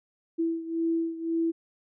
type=beating tone pair; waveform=sine; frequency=329.6 / 331.5 Hz; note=E4 / E4; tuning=0 / +10 cents; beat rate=1.9 Hz; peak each=-27 / -31 dBFS; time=0.38-1.52 s; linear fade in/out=20 ms; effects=none